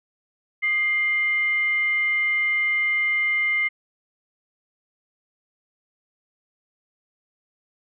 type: tone with frequency modulation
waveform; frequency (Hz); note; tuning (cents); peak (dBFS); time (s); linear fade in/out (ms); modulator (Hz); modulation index
sine; 2100; C7; +6; -19; 0.62-3.69; 20; 873; 0.2
effects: none